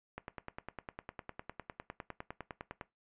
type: click train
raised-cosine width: 0.5 ms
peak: -26 dBFS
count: 27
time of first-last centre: 0.18-2.812 s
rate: 9.88 Hz
effects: noise-tail reverb RT60 0.2 s tail -18 dB re dry + resampled to 8000 Hz